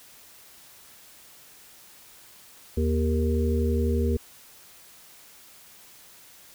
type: harmonic tone with a mistuned harmonic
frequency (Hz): 78.7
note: D#2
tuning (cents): +20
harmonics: 1 / 3 / 5 / 6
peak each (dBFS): -23 / -28 / -30 / -31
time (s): 2.77-4.17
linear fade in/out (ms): 5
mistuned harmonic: 6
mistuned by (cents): -25
effects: white hiss -51 dBFS RMS until 6.54 s